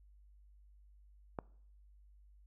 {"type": "click", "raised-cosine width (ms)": 1, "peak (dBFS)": -24, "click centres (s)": 1.388, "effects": ["noise-tail reverb RT60 0.6 s tail -23 dB re dry", "added 50 Hz sine -59 dBFS peak until 2.46 s"]}